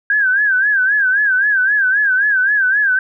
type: tone with vibrato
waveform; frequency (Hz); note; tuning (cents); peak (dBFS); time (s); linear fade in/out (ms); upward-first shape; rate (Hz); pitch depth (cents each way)
sine; 1600; G6; +35; -11; 0.1-2.99; 2; sine; 3.8; 120
effects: none